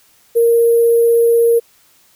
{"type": "tone with sample-and-hold", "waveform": "sine", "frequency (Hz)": 466.2, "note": "A#4", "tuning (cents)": 0, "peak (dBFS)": -8, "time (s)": [0.35, 1.6], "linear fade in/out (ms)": 20, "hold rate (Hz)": 11025, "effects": ["white hiss -52 dBFS RMS until 2.15 s"]}